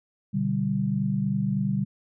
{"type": "chord", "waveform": "sine", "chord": "G major", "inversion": "first", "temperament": "equal", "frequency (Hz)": [123.47, 146.83, 196], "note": ["B2", "D3", "G3"], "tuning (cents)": [0, 0, 0], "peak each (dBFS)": [-30, -28, -25], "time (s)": [0.33, 1.85], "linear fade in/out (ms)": 20, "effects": []}